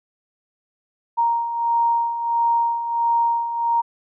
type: beating tone pair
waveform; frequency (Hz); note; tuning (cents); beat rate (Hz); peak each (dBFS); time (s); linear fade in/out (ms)
sine; 932.3 / 933.8; A#5 / A#5; 0 / +3; 1.5; -25 / -18; 1.17-3.82; 20
effects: none